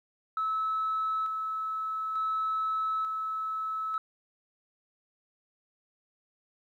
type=tone with tremolo; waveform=sine; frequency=1300 Hz; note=E6; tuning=24 cents flat; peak=-26 dBFS; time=0.37-3.98 s; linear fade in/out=2 ms; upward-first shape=square; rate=0.56 Hz; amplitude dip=35%; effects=tanh soft clip ceiling -23 dBFS + 11-bit